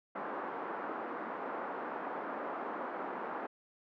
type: band-pass noise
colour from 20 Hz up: white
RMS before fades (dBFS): -40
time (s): 0.15-3.47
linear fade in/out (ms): 10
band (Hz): 240 to 1300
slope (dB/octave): 24
effects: none